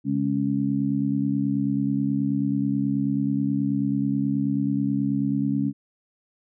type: harmonic tone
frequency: 69.3 Hz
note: C#2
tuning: in tune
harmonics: 2 / 3 / 4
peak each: -28 / -25 / -24 dBFS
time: 0.04-5.73 s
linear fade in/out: 50 ms
effects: none